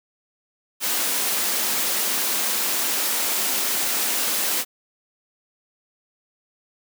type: high-pass noise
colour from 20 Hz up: white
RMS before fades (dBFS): -23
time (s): 0.8-4.65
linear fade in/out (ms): 50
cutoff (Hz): 190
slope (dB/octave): 96
effects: none